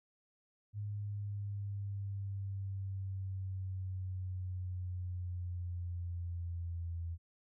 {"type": "exponential sweep", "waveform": "sine", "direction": "down", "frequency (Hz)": [103.7, 84.1], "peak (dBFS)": -37, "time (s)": [0.73, 7.18], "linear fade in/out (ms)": 50, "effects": []}